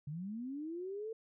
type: linear sweep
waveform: sine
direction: up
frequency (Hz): 138.59 to 454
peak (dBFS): -39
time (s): 0.07-1.13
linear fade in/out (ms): 5
effects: none